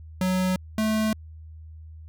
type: tone pair in turn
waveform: square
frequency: 185 / 217.4 Hz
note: F#3 / A3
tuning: 0 / -21 cents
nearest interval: minor third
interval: 279 cents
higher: second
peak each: -22 dBFS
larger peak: neither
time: 0.21-0.56 / 0.78-1.13 s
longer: neither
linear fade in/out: 2 ms
effects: added 79 Hz sine -40 dBFS peak until 2.08 s

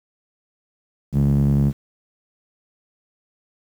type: tone with band-pass filter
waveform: sawtooth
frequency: 70.2 Hz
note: C#2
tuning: 22 cents sharp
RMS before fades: -17 dBFS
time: 1.12-1.73 s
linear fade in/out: 50 ms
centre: 170 Hz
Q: 4.5
effects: 8-bit

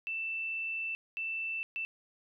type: tone bursts at uneven times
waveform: sine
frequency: 2662 Hz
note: E7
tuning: 16 cents sharp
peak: -33 dBFS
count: 3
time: 0.07-0.95 / 1.17-1.63 / 1.76-1.85 s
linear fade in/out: 0 ms
effects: none

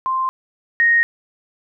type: tone pair in turn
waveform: sine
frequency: 1046.5 / 1864.7 Hz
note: C6 / A#6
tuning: 0 / 0 cents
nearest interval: minor seventh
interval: 1000 cents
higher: second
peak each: -17 / -11 dBFS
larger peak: second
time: 0.06-0.29 / 0.8-1.03 s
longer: neither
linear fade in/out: 0 ms
effects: none

